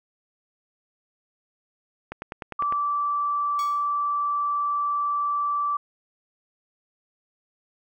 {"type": "click train", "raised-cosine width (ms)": 0.5, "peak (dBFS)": -18, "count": 7, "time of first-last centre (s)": [2.12, 2.724], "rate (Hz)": 9.93}
{"type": "tone", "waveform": "sine", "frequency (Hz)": 1163, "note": "D6", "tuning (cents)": -17, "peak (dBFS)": -22, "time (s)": [2.59, 5.77], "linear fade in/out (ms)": 5}
{"type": "tone with exponential decay", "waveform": "10% pulse", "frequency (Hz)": 1119, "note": "C#6", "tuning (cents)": 16, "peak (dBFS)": -26, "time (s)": [3.59, 3.93], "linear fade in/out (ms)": 1, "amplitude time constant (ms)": 73}
{"effects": []}